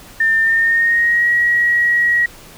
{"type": "tone with pitch glide", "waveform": "sine", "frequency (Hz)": [1800, 1907], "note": ["A6", "A#6"], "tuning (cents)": [39, 39], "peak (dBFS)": -11, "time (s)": [0.2, 2.26], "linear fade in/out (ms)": 5, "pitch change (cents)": 100, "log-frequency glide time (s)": [0.42, 1.3], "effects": ["pink hiss -40 dBFS RMS until 2.57 s"]}